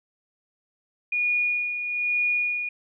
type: tone with tremolo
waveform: sine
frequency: 2445 Hz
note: D#7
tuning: 31 cents flat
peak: -20 dBFS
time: 1.12-2.69 s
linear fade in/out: 5 ms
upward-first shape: sine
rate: 1.1 Hz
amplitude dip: 55%
effects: none